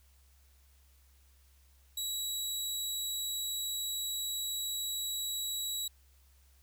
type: tone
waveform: 20% pulse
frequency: 3889 Hz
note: B7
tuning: 27 cents flat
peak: -28 dBFS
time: 1.97-5.88 s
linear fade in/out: 5 ms
effects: added 67 Hz sine -61 dBFS peak until 6.62 s + white hiss -69 dBFS RMS until 6.62 s